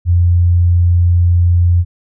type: tone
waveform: sine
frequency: 87.31 Hz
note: F2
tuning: in tune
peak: -7 dBFS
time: 0.05-1.85 s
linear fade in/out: 50 ms
effects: none